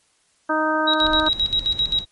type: harmonic tone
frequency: 311.1 Hz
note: D#4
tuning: in tune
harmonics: 1 / 2 / 3 / 4 / 5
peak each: -24 / -24 / -24 / -24 / -24 dBFS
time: 0.49-1.29 s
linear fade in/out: 10 ms
type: tone with tremolo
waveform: sine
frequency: 3843 Hz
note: B7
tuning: 48 cents flat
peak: -16 dBFS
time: 0.87-2.05 s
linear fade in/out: 10 ms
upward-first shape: square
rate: 7.6 Hz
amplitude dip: 80%
type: noise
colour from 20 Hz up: brown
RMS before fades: -34 dBFS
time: 0.99-2.06 s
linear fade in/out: 50 ms
effects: white hiss -62 dBFS RMS until 2.11 s + MP3 48 kbps